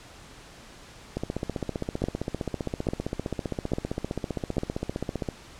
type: two click trains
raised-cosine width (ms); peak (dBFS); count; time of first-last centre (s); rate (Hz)
2; -11 / -15; 4 / 64; 2.04-4.582 / 1.17-5.288; 1.18 / 15.3
effects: pink hiss -48 dBFS RMS until 5.59 s + low-pass 8000 Hz 12 dB/octave